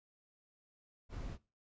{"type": "noise", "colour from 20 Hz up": "brown", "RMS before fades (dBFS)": -43, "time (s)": [1.09, 1.38], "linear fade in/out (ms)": 50, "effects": ["noise-tail reverb RT60 0.3 s tail -20 dB re dry", "resampled to 16000 Hz"]}